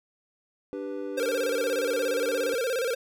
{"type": "chord", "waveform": "triangle", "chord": "G major", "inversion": "second", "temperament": "equal", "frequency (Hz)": [293.7, 392, 493.9], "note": ["D4", "G4", "B4"], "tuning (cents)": [0, 0, 0], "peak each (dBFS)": -34, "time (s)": [0.73, 2.54], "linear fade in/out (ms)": 0}
{"type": "tone with vibrato", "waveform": "square", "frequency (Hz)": 493.9, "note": "B4", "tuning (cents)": 0, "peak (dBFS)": -26, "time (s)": [1.17, 2.95], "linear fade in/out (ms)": 10, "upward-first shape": "square", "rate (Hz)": 17, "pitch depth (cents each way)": 110}
{"effects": []}